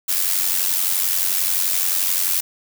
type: noise with amplitude modulation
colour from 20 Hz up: blue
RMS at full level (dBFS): -17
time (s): 0.08-2.41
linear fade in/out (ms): 10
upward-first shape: sine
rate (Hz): 91.5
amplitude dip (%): 65
effects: none